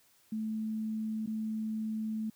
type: tone with dropouts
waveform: sine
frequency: 218.5 Hz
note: A3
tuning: 12 cents flat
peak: -32 dBFS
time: 0.32-2.3 s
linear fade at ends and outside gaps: 5 ms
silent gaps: 1.262-1.273 s
effects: white hiss -66 dBFS RMS until 2.35 s